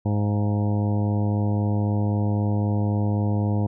harmonic tone with a mistuned harmonic, 103.83 Hz, G#2, in tune, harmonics 1 / 2 / 3 / 4 / 5 / 6 / 7 / 8 / 9, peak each -21 / -26 / -31 / -37 / -35 / -42 / -38 / -40 / -41 dBFS, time 0.05-3.67 s, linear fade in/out 10 ms, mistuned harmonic 7, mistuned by -44 cents, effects none

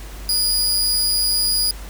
sawtooth tone with amplitude modulation, 4899 Hz, D#8, 28 cents flat, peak -12 dBFS, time 0.29-1.71 s, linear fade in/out 2 ms, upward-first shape sine, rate 195 Hz, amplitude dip 35%, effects added 50 Hz sine -32 dBFS peak until 1.89 s + pink hiss -40 dBFS RMS until 1.89 s

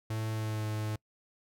45% pulse tone with pitch glide, 110 to 107.61 Hz, A2 to A2, 0 to -38 cents, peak -32 dBFS, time 0.1-0.96 s, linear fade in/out 5 ms, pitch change -38 cents, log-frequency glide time 0.32-0.64 s, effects noise-tail reverb RT60 0.1 s tail -25 dB re dry

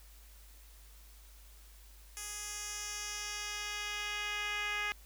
10% pulse tone with band-pass filter sweep, 415.3 Hz, G#4, in tune, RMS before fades -39 dBFS, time 2.17-4.92 s, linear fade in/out 0 ms, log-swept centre 8700 to 2300 Hz, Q 1.4, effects added 51 Hz sine -54 dBFS peak until 5.05 s + white hiss -61 dBFS RMS until 5.05 s

